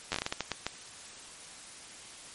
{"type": "slowing click train", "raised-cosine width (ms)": 0.2, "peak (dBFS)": -13, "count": 11, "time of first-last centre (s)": [0.12, 0.666], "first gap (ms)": 10, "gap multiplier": 1.35, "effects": ["white hiss -48 dBFS RMS until 2.34 s", "MP3 48 kbps"]}